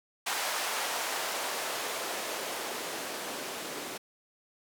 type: noise with band-pass filter sweep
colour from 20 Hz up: blue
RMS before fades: -35 dBFS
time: 0.26-3.98 s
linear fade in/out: 10 ms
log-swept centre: 830 to 310 Hz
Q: 1.1
effects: none